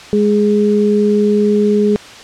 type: tone pair together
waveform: sine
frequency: 207.7 / 416.5 Hz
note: G#3 / G#4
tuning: 0 / +5 cents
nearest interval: octave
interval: 1205 cents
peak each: -12 dBFS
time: 0.13-1.96 s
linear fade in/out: 0 ms
effects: white hiss -34 dBFS RMS until 2.23 s + low-pass 5000 Hz 12 dB/octave